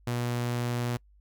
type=tone; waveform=sawtooth; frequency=120.8 Hz; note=B2; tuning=38 cents flat; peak=-24 dBFS; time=0.07-0.97 s; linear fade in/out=5 ms; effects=noise-tail reverb RT60 0.1 s tail -25 dB re dry + added 50 Hz sine -56 dBFS peak until 1.2 s